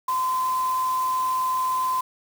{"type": "tone in noise", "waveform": "sine", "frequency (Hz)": 1028, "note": "C6", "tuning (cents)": -31, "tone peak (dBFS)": -21, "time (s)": [0.08, 2.01], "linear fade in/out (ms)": 5, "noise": "white", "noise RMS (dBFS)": -39, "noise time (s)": [0.08, 2.01], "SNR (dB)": 15, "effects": []}